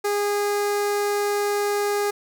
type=tone with notch filter; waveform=sawtooth; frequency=410 Hz; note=G#4; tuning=22 cents flat; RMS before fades=-23 dBFS; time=0.04-2.11 s; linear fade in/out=10 ms; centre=3100 Hz; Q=1.9; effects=none